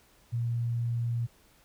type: tone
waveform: sine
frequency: 118 Hz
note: A#2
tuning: 22 cents sharp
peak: -27 dBFS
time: 0.32-1.27 s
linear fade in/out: 20 ms
effects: pink hiss -62 dBFS RMS until 1.64 s